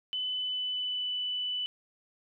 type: tone with pitch glide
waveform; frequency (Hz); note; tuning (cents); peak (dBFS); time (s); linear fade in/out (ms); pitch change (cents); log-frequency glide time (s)
sine; 3011 to 2985; F#7 to F#7; +30 to +15; -30; 0.13-1.66; 0; -15; 0.28-1.1
effects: none